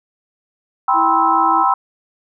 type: chord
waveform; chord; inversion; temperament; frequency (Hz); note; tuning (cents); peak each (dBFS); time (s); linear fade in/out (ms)
sine; C major seventh; second; just; 784.9 / 981.1 / 1046.5 / 1308.1; G5 / B5 / C6 / E6; +2 / -12 / 0 / -14; -17; 0.88-1.74; 5
type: tone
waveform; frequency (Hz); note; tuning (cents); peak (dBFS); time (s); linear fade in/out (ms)
sine; 328.2; E4; -8; -23; 0.93-1.65; 50
effects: none